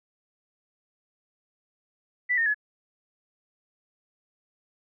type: tone with pitch steps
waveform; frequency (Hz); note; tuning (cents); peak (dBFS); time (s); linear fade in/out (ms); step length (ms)
sine; 1975.5 / 1832.6 / 1700; B6 / A#6 / G#6; 0 / -30 / +40; -21; 2.29-2.545; 20; 85
effects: none